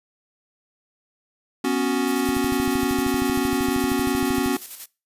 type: chord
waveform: square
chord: B suspended second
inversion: none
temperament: equal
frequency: 246.9 / 277.2 / 370 Hz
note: B3 / C#4 / F#4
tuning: 0 / 0 / 0 cents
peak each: -26 / -24 / -26 dBFS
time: 1.64-4.57 s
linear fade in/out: 5 ms
type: noise with tremolo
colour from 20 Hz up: blue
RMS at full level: -34 dBFS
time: 2.07-4.86 s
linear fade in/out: 5 ms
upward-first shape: square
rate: 11 Hz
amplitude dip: 50%
type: click train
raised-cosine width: 5 ms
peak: -19 dBFS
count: 29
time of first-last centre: 2.29-4.461 s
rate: 12.9 Hz
effects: noise-tail reverb RT60 0.3 s tail -22 dB re dry + resampled to 32000 Hz